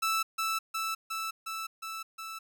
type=tone with echo; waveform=sawtooth; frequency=1318.5 Hz; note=E6; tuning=in tune; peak=-23 dBFS; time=0.02-0.23 s; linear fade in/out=10 ms; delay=360 ms; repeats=6; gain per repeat=-2 dB; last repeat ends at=2.39 s; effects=none